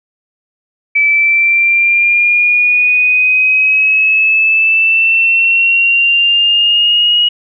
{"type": "exponential sweep", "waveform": "sine", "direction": "up", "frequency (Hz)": [2304, 2900], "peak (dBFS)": -7, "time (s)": [0.95, 7.29], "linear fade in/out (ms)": 10, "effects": []}